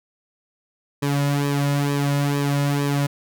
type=tone with flanger; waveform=sawtooth; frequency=142.4 Hz; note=C#3; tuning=47 cents sharp; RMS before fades=-21 dBFS; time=1.02-3.07 s; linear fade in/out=10 ms; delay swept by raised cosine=1.4 to 2.6 ms; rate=2.2 Hz; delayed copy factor=-0.7; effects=none